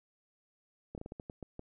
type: slowing click train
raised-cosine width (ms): 2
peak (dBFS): -29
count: 9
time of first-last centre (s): 0.95-1.594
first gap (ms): 28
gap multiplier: 1.29
effects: none